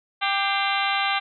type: harmonic tone with a mistuned harmonic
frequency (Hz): 394.9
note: G4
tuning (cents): +13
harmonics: 2 / 3 / 4 / 5 / 6 / 7 / 8 / 9 / 10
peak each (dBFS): -26 / -28 / -29 / -30 / -31 / -31 / -32 / -33 / -33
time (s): 0.21-1.2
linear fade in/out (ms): 20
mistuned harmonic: 5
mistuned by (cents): +79
effects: none

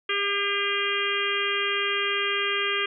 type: harmonic tone with a mistuned harmonic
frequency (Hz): 401.6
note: G4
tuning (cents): +42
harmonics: 1 / 3 / 4 / 5 / 6 / 7 / 8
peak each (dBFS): -31 / -31 / -31 / -31 / -31 / -31 / -31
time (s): 0.09-2.86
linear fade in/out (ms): 5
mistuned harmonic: 5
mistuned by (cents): +18
effects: none

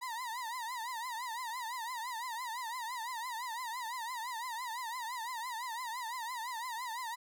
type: tone with vibrato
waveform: 35% pulse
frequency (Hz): 955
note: A#5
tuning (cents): +42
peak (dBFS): -36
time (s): 0.01-7.16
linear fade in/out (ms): 20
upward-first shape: triangle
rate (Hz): 5.9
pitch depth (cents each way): 160
effects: none

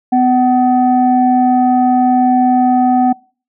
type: tone pair together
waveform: sine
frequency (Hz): 251.7 / 754.2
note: B3 / F#5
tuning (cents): +33 / +33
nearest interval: octave + perfect fifth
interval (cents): 1900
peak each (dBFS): -10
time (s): 0.12-3.13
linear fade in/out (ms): 10
effects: noise-tail reverb RT60 0.4 s tail -26 dB re dry + tanh soft clip ceiling -2 dBFS

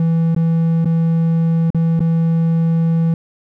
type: tone with dropouts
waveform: triangle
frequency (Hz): 164.81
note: E3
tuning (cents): 0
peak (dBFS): -10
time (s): 0-3.14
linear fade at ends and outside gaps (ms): 2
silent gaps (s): 0.348-0.363 / 0.846-0.856 / 1.704-1.746 / 1.994-2.004
effects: none

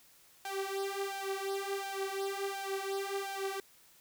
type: tone with flanger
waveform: sawtooth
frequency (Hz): 392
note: G4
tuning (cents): 0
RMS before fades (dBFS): -37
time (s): 0.45-3.6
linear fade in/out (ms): 2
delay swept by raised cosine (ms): 1.2 to 4.9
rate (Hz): 1.4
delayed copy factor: +0.85
effects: white hiss -62 dBFS RMS until 4 s

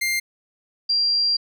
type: tone pair in turn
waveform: sawtooth / sine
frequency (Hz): 2100 / 4751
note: C7 / D8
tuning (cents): +6 / +19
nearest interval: octave + major second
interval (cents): 1413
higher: second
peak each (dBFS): -17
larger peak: neither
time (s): 0.01-0.2 / 0.89-1.37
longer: second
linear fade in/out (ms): 10
effects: none

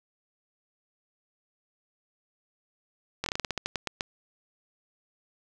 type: slowing click train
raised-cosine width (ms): 0.2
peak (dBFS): -12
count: 13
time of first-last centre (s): 3.24-4.008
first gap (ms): 22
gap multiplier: 1.18
effects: none

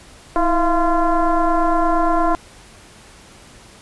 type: tone with frequency modulation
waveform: sine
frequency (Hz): 354.3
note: F4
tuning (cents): +25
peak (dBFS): -13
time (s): 0.36-2.35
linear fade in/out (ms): 0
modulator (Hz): 340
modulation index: 2.5
effects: pink hiss -44 dBFS RMS until 3.81 s + resampled to 24000 Hz

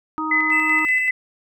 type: harmonic tone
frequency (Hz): 312.5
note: D#4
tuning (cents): +8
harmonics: 1 / 3 / 4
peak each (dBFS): -26 / -28 / -25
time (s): 0.18-0.85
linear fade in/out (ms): 0
type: tone with tremolo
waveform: sine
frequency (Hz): 2017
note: B6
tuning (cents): +36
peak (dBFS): -15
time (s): 0.31-1.11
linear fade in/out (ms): 5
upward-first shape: square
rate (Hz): 5.2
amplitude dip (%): 35
type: tone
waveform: triangle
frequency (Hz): 2637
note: E7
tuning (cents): 0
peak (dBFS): -25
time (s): 0.51-1.1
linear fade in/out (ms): 20
effects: none

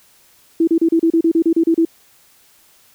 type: tone bursts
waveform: sine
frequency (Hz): 329.6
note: E4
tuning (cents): 0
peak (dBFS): -10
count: 12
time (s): 0.6-1.851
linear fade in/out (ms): 5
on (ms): 74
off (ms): 33
effects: white hiss -52 dBFS RMS until 2.94 s

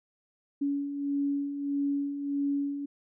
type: beating tone pair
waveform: sine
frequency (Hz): 281.2 / 282.8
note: C#4 / C#4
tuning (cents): +25 / +35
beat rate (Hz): 1.6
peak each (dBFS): -36 / -28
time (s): 0.61-2.86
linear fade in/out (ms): 10
effects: none

